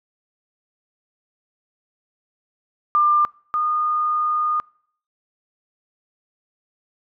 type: tone pair in turn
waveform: sine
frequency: 1195 / 1223.6 Hz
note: D6 / D#6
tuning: +30 / -29 cents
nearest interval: unison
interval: 41 cents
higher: second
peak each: -13 / -18 dBFS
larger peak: first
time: 2.95-3.25 / 3.54-4.6 s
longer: second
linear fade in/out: 0 ms
effects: noise-tail reverb RT60 0.6 s tail -26 dB re dry